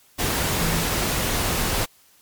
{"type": "tone in noise", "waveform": "sine", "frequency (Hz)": 164.81, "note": "E3", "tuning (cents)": 0, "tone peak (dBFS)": -25, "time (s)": [0.6, 0.86], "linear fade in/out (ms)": 20, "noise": "pink", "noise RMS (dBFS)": -23, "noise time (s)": [0.18, 1.86], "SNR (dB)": -5, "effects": ["white hiss -56 dBFS RMS until 2.21 s", "MP3 96 kbps"]}